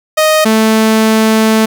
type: tone pair in turn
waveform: sawtooth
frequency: 622.3 / 220 Hz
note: D#5 / A3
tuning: 0 / 0 cents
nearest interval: octave + tritone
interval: 1800 cents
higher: first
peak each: -3 dBFS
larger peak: neither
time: 0.17-0.45 / 0.45-1.66 s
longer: second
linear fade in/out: 10 ms
effects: none